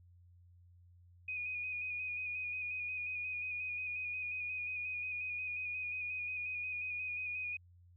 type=tone with vibrato; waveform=sine; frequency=2477 Hz; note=D#7; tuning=8 cents flat; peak=-37 dBFS; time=1.28-7.57 s; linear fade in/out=5 ms; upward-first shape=square; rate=5.6 Hz; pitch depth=23 cents each way; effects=added 88 Hz sine -59 dBFS peak until 7.96 s